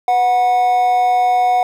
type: tone with amplitude modulation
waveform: triangle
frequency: 734 Hz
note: F#5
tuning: 14 cents flat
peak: -7 dBFS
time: 0.08-1.63 s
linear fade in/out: 2 ms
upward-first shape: sine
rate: 236 Hz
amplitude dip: 45%
effects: 8-bit